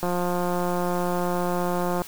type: click train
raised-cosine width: 1 ms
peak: -13 dBFS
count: 353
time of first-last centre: 0.03-2.019 s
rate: 177 Hz
effects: white hiss -42 dBFS RMS until 2.07 s